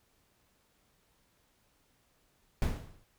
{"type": "noise with exponential decay", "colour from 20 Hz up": "brown", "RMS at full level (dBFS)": -26, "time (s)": [2.62, 3.04], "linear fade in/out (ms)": 1, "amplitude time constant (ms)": 90, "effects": ["pink hiss -71 dBFS RMS until 3.18 s"]}